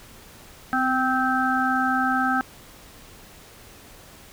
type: harmonic tone with a mistuned harmonic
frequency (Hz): 260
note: C4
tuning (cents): -11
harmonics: 1 / 3 / 5 / 6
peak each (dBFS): -25 / -25 / -25 / -25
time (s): 0.73-2.41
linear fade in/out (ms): 0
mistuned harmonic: 1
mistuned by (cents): -16
effects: pink hiss -47 dBFS RMS until 4.32 s